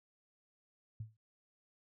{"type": "tone with exponential decay", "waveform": "sine", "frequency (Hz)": 109.7, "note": "A2", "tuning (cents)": -5, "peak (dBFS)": -37, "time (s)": [1, 1.17], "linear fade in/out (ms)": 5, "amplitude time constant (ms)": 35, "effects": []}